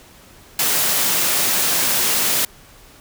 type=high-pass noise; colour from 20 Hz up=white; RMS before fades=-18 dBFS; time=0.59-2.45 s; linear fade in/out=2 ms; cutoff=120 Hz; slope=24 dB/octave; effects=pink hiss -46 dBFS RMS until 3 s